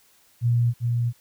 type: tone with echo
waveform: sine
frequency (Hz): 119.1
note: A#2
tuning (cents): +38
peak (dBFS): -17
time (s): 0.41-0.74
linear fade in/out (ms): 50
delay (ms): 390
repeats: 1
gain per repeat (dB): -3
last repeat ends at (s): 1.13
effects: white hiss -59 dBFS RMS until 1.2 s